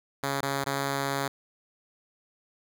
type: tone with dropouts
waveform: 5% pulse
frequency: 138.59 Hz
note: C#3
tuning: in tune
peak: -16 dBFS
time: 0.23-1.28 s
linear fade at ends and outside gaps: 5 ms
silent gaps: 0.409-0.428 / 0.642-0.662 s
effects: none